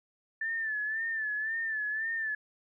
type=tone with vibrato; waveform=sine; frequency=1760 Hz; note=A6; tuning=in tune; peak=-30 dBFS; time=0.41-2.35 s; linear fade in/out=5 ms; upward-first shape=sine; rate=1.9 Hz; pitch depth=65 cents each way; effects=none